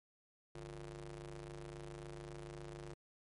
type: ring-modulated tone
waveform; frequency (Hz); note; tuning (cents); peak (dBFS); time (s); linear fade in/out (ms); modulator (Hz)
sawtooth; 103.83; G#2; 0; -40; 0.55-2.94; 5; 246
effects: MP3 48 kbps